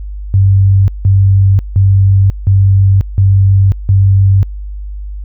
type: tone bursts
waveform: sine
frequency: 97.3 Hz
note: G2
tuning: 12 cents flat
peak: -4 dBFS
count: 6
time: 0.34-4.43 s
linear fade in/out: 0 ms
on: 540 ms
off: 170 ms
effects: added 50 Hz sine -20 dBFS peak until 5.24 s